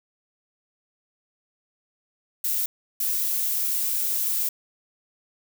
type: noise bursts at uneven times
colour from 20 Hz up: violet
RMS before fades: -25 dBFS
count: 2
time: 2.44-2.66 / 3-4.49 s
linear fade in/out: 5 ms
effects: none